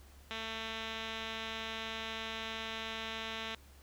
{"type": "tone with low-pass filter", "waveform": "5% pulse", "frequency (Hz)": 223.1, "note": "A3", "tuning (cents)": 24, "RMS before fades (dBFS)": -41, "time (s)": [0.31, 3.55], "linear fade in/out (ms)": 0, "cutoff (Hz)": 3900, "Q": 5.6, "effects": ["added 69 Hz sine -56 dBFS peak until 3.82 s", "pink hiss -62 dBFS RMS until 3.82 s"]}